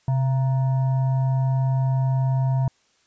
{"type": "tone with frequency modulation", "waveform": "sine", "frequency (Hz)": 130.81, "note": "C3", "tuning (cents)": 0, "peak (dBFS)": -18, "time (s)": [0.08, 2.68], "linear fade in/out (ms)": 2, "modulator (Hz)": 806, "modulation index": 0.28, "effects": ["white hiss -63 dBFS RMS until 3.06 s", "resampled to 16000 Hz"]}